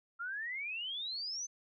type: exponential sweep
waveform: sine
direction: up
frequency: 1357 to 6260 Hz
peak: -37 dBFS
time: 0.19-1.47 s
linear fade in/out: 20 ms
effects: none